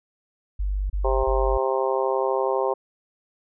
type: tone bursts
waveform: sine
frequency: 49 Hz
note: G1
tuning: in tune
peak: -22 dBFS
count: 3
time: 0.59-1.578 s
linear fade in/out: 10 ms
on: 310 ms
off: 29 ms
type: harmonic tone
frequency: 132.1 Hz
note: C3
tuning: 17 cents sharp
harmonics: 3 / 4 / 5 / 6 / 7 / 8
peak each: -25 / -25 / -30 / -30 / -29 / -31 dBFS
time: 1.04-2.74 s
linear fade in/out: 10 ms
effects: none